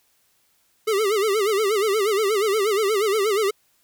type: tone with vibrato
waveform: square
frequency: 414.9 Hz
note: G#4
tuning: 2 cents flat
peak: -19 dBFS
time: 0.87-3.51 s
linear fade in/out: 10 ms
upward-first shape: sine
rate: 8.4 Hz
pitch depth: 130 cents each way
effects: white hiss -64 dBFS RMS until 3.83 s